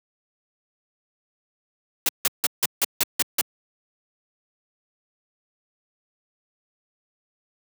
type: noise bursts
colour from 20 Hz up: white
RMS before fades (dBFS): -20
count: 8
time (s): 2.06-3.412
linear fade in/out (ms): 2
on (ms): 29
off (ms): 160
effects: high-pass 150 Hz 12 dB/octave